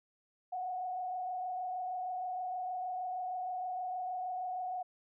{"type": "tone with frequency modulation", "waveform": "sine", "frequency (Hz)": 734, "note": "F#5", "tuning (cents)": -14, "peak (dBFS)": -35, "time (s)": [0.52, 4.83], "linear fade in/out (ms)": 10, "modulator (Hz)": 26.4, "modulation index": 0.71, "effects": []}